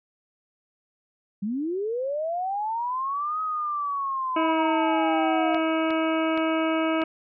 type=linear two-way sweep; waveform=sine; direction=up then down; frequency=189.5 to 1271 to 687 Hz; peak=-25 dBFS; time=1.42-5.58 s; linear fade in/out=10 ms; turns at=3.41 s
type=harmonic tone; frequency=320.8 Hz; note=E4; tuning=47 cents flat; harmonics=1 / 2 / 3 / 4 / 5 / 7 / 8 / 9; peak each=-24 / -27 / -34 / -31 / -37 / -35 / -39 / -39 dBFS; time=4.36-7.04 s; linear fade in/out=5 ms
type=clicks; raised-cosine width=0.3 ms; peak=-19 dBFS; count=4; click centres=5.546 / 5.906 / 6.376 / 7.018 s
effects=none